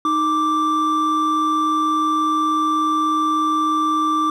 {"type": "tone pair together", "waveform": "triangle", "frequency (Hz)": [311.1, 1174.6], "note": ["D#4", "D6"], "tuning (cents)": [0, 0], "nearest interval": "octave + major seventh", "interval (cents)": 2300, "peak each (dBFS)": [-20, -15], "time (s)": [0.05, 4.3], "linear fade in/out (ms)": 2, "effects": []}